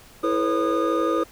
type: tone cluster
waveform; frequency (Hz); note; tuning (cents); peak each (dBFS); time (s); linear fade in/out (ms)
triangle; 329.3 / 433.8 / 494.8 / 547 / 1226; E4 / A4 / B4 / C#5 / D#6; -2 / -25 / +3 / -23 / -26; -22 / -27 / -24 / -26 / -24; 0.23-1.24; 10
effects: pink hiss -49 dBFS RMS until 1.31 s